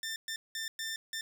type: tone bursts at uneven times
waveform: 15% pulse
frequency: 1790 Hz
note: A6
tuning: 29 cents sharp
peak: -29 dBFS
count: 5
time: 0.03-0.16 / 0.28-0.36 / 0.55-0.68 / 0.79-0.96 / 1.13-1.21 s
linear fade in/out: 2 ms
effects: none